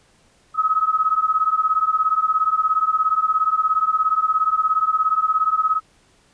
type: beating tone pair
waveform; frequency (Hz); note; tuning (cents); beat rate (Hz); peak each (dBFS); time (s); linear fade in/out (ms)
sine; 1269 / 1286; D#6 / E6; +34 / -43; 17; -19; 0.54-5.81; 50
effects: pink hiss -57 dBFS RMS until 6.33 s + resampled to 22050 Hz